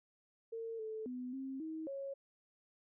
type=tone with pitch steps; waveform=sine; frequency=454.5 / 437.6 / 250.6 / 266.9 / 317.7 / 550 Hz; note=A#4 / A4 / B3 / C4 / D#4 / C#5; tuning=-44 / -9 / +25 / +35 / +36 / -14 cents; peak=-40 dBFS; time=0.52-2.14 s; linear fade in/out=10 ms; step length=270 ms; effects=none